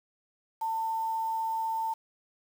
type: tone with quantisation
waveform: sine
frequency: 896 Hz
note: A5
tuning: 31 cents sharp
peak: -28 dBFS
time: 0.61-1.94 s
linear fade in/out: 10 ms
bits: 8
effects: none